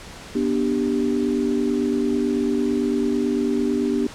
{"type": "chord", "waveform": "sine", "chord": "G major", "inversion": "first", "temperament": "just", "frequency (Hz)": [245, 294, 392], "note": ["B3", "D4", "G4"], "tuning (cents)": [-14, 2, 0], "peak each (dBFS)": [-22, -23, -24], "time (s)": [0.35, 4.07], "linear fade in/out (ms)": 5, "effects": ["pink hiss -39 dBFS RMS until 4.14 s", "low-pass 8000 Hz 12 dB/octave"]}